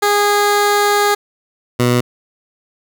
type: tone pair in turn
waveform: 15% pulse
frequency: 411 / 122.49 Hz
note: G#4 / B2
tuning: -18 / -14 cents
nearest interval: octave + major sixth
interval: 2096 cents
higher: first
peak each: -5 dBFS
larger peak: neither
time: 0.02-1.15 / 1.79-2.01 s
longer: first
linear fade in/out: 10 ms
effects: none